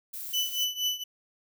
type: noise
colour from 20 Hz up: violet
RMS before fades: -38 dBFS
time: 0.13-0.65 s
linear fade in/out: 10 ms
type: tone with tremolo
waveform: 35% pulse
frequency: 2987 Hz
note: F#7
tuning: 16 cents sharp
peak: -22 dBFS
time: 0.33-1.04 s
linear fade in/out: 10 ms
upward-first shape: triangle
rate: 4.2 Hz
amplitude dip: 90%
effects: none